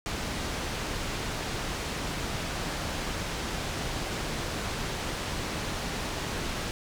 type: low-pass noise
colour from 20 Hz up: pink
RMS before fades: -33 dBFS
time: 0.06-6.71 s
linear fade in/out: 0 ms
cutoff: 6700 Hz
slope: 12 dB/octave
effects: none